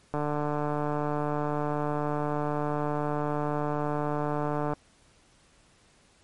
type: click train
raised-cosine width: 1 ms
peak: -16 dBFS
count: 681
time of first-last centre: 0.14-4.735 s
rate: 148 Hz
effects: pink hiss -61 dBFS RMS until 6.23 s + MP3 48 kbps